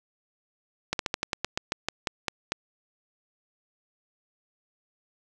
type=slowing click train; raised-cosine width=0.2 ms; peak=-9 dBFS; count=13; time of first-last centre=0.93-2.52 s; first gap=62 ms; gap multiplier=1.13; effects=none